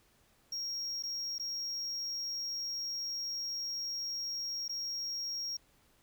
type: tone with dropouts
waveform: triangle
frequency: 5588 Hz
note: F8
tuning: in tune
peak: -34 dBFS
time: 0.52-5.57 s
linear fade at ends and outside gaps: 5 ms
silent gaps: 1.026-1.035 / 1.383-1.396 / 4.681-4.693 s
effects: pink hiss -68 dBFS RMS until 6.02 s